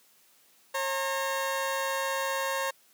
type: tone pair together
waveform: 20% pulse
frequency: 540.4 / 916 Hz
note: C#5 / A#5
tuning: -44 / -31 cents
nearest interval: major sixth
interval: 913 cents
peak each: -25 / -28 dBFS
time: 0.74-2.71 s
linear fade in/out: 10 ms
effects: white hiss -62 dBFS RMS until 2.93 s + high-pass 150 Hz 12 dB/octave